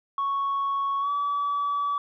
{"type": "tone with pitch glide", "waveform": "sine", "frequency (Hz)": [1108.7, 1146.5], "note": ["C#6", "D6"], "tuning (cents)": [0, -42], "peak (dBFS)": -22, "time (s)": [0.18, 1.98], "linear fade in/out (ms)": 2, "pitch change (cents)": 58, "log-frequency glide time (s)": [1, 1.1], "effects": ["tanh soft clip ceiling -21 dBFS"]}